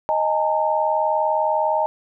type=chord; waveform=sine; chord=D# suspended fourth; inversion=none; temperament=equal with one note detuned; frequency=622.3 / 830.6 / 910.5 Hz; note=D#5 / G#5 / A#5; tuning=0 / 0 / -41 cents; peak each=-21 / -23 / -21 dBFS; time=0.09-1.86 s; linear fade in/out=0 ms; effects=none